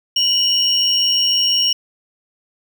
triangle tone pair together, 2944 / 5558 Hz, F#7 / F8, -9 / -9 cents, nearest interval major seventh, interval 1100 cents, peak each -15 dBFS, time 0.16-1.73 s, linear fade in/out 5 ms, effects none

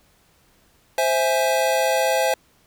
square chord, C augmented, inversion none, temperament equal, 523.3 / 659.3 / 830.6 Hz, C5 / E5 / G#5, 0 / 0 / 0 cents, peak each -22 / -23 / -24 dBFS, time 0.98-2.34 s, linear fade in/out 2 ms, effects pink hiss -59 dBFS RMS until 2.66 s

